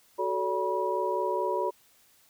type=tone cluster; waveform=sine; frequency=373.2 / 437.8 / 573 / 969 Hz; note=F#4 / A4 / D5 / B5; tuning=+15 / -9 / -43 / -33 cents; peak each=-31 / -33 / -32 / -30 dBFS; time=0.18-1.71 s; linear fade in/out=20 ms; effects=white hiss -62 dBFS RMS until 2.29 s